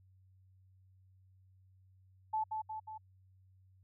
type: tone with echo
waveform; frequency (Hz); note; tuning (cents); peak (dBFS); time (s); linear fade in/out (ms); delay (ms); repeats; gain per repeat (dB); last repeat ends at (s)
sine; 870; A5; -20; -31; 2.33-2.44; 10; 180; 3; -4; 2.98
effects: added 94 Hz sine -62 dBFS peak until 3.83 s